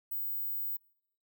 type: tone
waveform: sine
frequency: 16000 Hz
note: B9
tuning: 21 cents sharp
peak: -32 dBFS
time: 0.11-0.77 s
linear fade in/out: 10 ms
effects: noise-tail reverb RT60 0.7 s tail -25 dB re dry